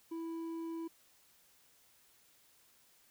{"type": "tone with hard clipping", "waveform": "sine", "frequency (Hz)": 329.6, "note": "E4", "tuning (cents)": 0, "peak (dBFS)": -40, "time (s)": [0.11, 0.88], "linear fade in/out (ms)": 10, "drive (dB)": 5, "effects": ["white hiss -67 dBFS RMS until 3.1 s"]}